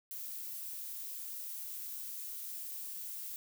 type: noise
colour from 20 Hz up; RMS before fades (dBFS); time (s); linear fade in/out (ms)
violet; -43; 0.11-3.36; 0
effects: none